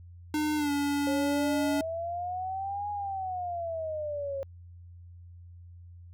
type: tone with pitch glide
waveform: square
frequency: 302.9 to 285.9 Hz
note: D#4 to D4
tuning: -46 to -46 cents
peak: -27 dBFS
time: 0.34-1.81 s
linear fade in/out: 2 ms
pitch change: -100 cents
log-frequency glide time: 0.56-0.71 s
type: exponential two-way sweep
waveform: sine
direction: up then down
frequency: 540 to 830.6 to 540 Hz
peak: -31 dBFS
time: 1.07-4.43 s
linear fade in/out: 0 ms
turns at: 2.9 s
effects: added 87 Hz sine -46 dBFS peak until 6.13 s